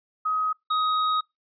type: tone pair in turn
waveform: sine / square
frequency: 1263 / 1258 Hz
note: D#6 / D#6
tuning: +26 / +19 cents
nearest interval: unison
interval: 7 cents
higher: first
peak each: -22 dBFS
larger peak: neither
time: 0.25-0.53 / 0.7-1.21 s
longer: second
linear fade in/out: 10 ms
effects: noise-tail reverb RT60 0.2 s tail -26 dB re dry + resampled to 11025 Hz